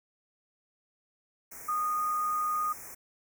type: band-stop noise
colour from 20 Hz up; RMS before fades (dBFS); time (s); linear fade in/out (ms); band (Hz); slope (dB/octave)
white; -45; 1.51-2.95; 10; 2400 to 5500; 96
type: tone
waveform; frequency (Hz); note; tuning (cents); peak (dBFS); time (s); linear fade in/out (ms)
sine; 1232; D#6; -17; -27; 1.68-2.73; 10
effects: none